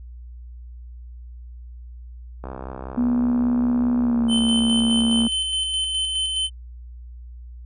click train, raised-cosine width 1 ms, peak -19 dBFS, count 185, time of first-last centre 2.44-5.266 s, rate 65.1 Hz
sine tone with pitch glide, 243 to 230.2 Hz, B3 to A#3, -28 to -22 cents, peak -17 dBFS, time 2.97-5.28 s, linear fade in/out 10 ms, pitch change -94 cents, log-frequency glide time 4-4.31 s
square tone with tremolo, 3064 Hz, G7, 40 cents flat, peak -21 dBFS, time 4.28-6.5 s, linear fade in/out 50 ms, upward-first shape square, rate 4.8 Hz, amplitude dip 30%
effects added 60 Hz sine -36 dBFS peak until 7.65 s + resampled to 24000 Hz

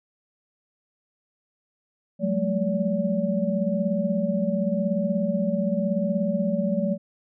sine tone cluster, 182 / 198.1 / 219 / 573 Hz, F#3 / G3 / A3 / D5, -28 / +18 / -8 / -43 cents, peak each -27 dBFS, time 2.19-6.98 s, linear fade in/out 50 ms, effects none

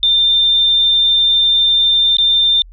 sine tone with dropouts, 3592 Hz, A7, 35 cents sharp, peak -9 dBFS, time 0.03-2.62 s, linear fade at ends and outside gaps 1 ms, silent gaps 2.169-2.184 s, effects added 42 Hz sine -35 dBFS peak until 2.72 s

